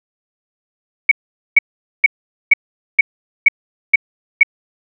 sine tone bursts, 2237 Hz, C#7, 15 cents sharp, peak -3 dBFS, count 8, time 1.09-4.432 s, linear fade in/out 5 ms, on 24 ms, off 450 ms, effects none

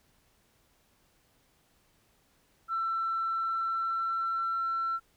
sine tone with pitch glide, 1340 to 1350.1 Hz, E6 to E6, +28 to +41 cents, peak -27 dBFS, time 2.68-5 s, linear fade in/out 50 ms, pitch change +13 cents, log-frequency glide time 3.29-4.77 s, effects tanh soft clip ceiling -24 dBFS + pink hiss -68 dBFS RMS until 5.16 s

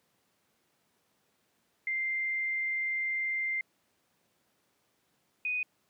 sine tone pair in turn, 2093 / 2489 Hz, C7 / D#7, 0 / 0 cents, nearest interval minor third, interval 300 cents, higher second, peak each -29 / -29 dBFS, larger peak neither, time 1.87-3.61 / 5.45-5.63 s, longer first, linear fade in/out 2 ms, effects pink hiss -73 dBFS RMS until 5.89 s + high-pass 150 Hz 12 dB/octave

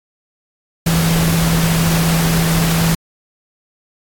sine tone in noise, 164.9 Hz, E3, 1 cent sharp, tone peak -13 dBFS, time 0.86-2.95 s, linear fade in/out 5 ms, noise pink, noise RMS -19 dBFS, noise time 0.86-2.95 s, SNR +3 dB, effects AAC 64 kbps

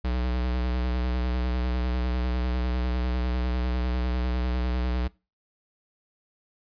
square tone with vibrato, 61.74 Hz, B1, in tune, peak -25 dBFS, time 0.04-5.08 s, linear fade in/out 10 ms, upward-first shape square, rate 10 Hz, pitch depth 29 cents each way, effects noise-tail reverb RT60 0.3 s tail -23 dB re dry + resampled to 11025 Hz

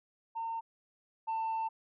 sine tone pair in turn, 910 / 893.9 Hz, A#5 / A5, -42 / +27 cents, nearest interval unison, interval 31 cents, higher first, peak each -33 / -29 dBFS, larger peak second, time 0.35-0.61 / 1.27-1.69 s, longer second, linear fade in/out 20 ms, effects tanh soft clip ceiling -30 dBFS

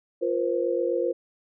sine chord, F suspended fourth, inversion none, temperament equal with one note detuned, 349.2 / 475.4 / 523.3 Hz, F4 / Bb4 / C5, 0 / +34 / 0 cents, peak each -27 dBFS, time 0.21-1.13 s, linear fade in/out 20 ms, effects none

